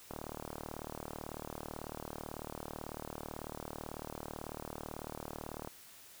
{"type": "click train", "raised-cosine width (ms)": 1, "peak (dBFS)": -27, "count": 213, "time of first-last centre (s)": [0.11, 5.674], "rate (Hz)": 38.1, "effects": ["white hiss -56 dBFS RMS until 6.2 s"]}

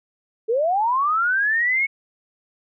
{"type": "linear sweep", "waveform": "sine", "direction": "up", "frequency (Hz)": [424.4, 2217], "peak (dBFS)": -17, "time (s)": [0.48, 1.87], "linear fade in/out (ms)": 20, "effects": []}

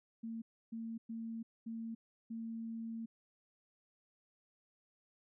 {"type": "tone bursts at uneven times", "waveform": "sine", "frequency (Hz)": 227, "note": "A#3", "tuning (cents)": -46, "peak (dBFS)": -40, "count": 5, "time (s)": [[0.23, 0.42], [0.72, 0.98], [1.09, 1.43], [1.66, 1.95], [2.3, 3.06]], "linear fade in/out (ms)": 10, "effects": []}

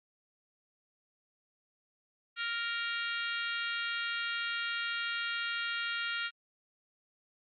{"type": "harmonic tone", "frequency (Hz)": 466.2, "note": "A#4", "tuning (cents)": 0, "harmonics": [3, 4, 5, 6, 7, 8, 9], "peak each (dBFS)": [-36, -40, -42, -41, -42, -47, -48], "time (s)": [2.36, 6.31], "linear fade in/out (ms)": 50, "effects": ["Opus 48 kbps"]}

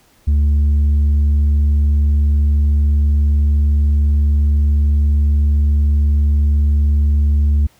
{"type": "tone with tanh clipping", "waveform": "triangle", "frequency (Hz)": 73, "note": "D2", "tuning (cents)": -10, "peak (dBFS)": -11, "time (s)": [0.27, 7.67], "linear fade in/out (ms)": 10, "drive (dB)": 8, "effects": ["pink hiss -53 dBFS RMS until 7.79 s"]}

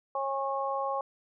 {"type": "harmonic tone", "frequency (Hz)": 273, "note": "C#4", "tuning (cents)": -26, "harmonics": [2, 3, 4], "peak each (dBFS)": [-33, -33, -33], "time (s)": [0.15, 1.01], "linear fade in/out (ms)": 2, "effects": []}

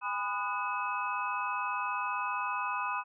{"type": "tone cluster", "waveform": "sine", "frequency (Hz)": [814, 1001, 1234, 1472, 2566], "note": ["G#5", "B5", "D#6", "F#6", "E7"], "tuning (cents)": [-35, 23, -15, -9, -47], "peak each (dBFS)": [-40, -34, -36, -40, -39], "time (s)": [0.01, 3.04], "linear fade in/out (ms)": 50, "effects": []}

